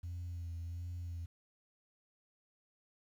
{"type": "tone with vibrato", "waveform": "sine", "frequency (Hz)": 85.9, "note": "F2", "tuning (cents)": -28, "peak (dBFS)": -38, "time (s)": [0.03, 1.26], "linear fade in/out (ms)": 10, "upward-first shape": "sine", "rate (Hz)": 1.4, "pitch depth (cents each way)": 36, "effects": ["tanh soft clip ceiling -37 dBFS", "11-bit"]}